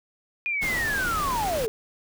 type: linear sweep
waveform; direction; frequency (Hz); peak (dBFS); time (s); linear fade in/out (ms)
sine; down; 2457 to 414.6; -24; 0.46-1.68; 0
type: noise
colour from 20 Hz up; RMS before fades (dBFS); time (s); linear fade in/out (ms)
pink; -32; 0.61-1.67; 20
effects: none

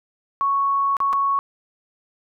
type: tone with dropouts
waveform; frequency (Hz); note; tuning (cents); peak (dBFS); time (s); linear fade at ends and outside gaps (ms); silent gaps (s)
sine; 1108.7; C#6; 0; -17; 0.41-1.39; 0; 0.968-1.003 / 1.129-1.133
effects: none

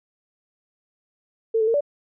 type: tone with pitch steps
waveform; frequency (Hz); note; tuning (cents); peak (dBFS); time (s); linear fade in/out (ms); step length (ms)
sine; 449.4 / 437.1 / 457.5 / 578; A4 / A4 / A#4 / D5; +37 / -11 / -32 / -28; -17; 1.54-1.808; 10; 67
effects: none

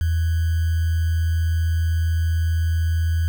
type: tone with sample-and-hold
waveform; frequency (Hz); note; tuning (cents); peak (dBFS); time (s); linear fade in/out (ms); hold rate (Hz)
sine; 82.2; E2; -4; -17; 0.01-3.28; 0; 1575
effects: none

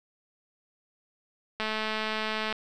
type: click train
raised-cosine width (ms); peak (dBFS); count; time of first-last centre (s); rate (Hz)
0.3; -15; 202; 1.6-2.526; 217
effects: none

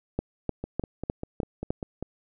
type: two click trains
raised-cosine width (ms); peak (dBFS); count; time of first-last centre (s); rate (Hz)
2; -13 / -19; 6 / 8; 0.19-1.705 / 0.64-2.026; 3.3 / 5.05
effects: none

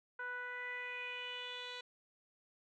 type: tone with low-pass filter sweep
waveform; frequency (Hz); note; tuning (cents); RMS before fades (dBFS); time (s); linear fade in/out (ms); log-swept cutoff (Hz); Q
10% pulse; 493.9; B4; 0; -44; 0.19-1.81; 5; 1400 to 4200; 4.8
effects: none

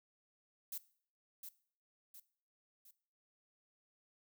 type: noise with echo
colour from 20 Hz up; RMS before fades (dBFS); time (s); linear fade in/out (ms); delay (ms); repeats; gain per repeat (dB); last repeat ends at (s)
violet; -43; 0.72-0.78; 5; 710; 3; -6; 2.91
effects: noise-tail reverb RT60 0.5 s tail -18 dB re dry

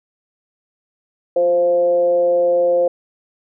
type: tone with frequency modulation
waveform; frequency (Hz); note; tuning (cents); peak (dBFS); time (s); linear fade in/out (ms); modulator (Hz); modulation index
sine; 523.3; C5; 0; -12; 1.36-2.88; 5; 171; 0.44
effects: none

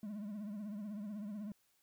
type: tone with vibrato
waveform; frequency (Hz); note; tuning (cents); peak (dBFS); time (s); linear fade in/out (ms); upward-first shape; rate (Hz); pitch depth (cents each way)
triangle; 207.7; G#3; 0; -39; 0.03-1.52; 2; triangle; 16; 110
effects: white hiss -75 dBFS RMS until 1.82 s

